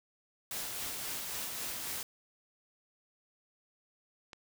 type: noise with tremolo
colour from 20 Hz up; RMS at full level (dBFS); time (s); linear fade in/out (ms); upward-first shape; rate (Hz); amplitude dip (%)
white; -38; 0.51-2.03; 2; sine; 3.7; 25
type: click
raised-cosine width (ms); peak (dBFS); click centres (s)
0.2; -29; 4.332
effects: none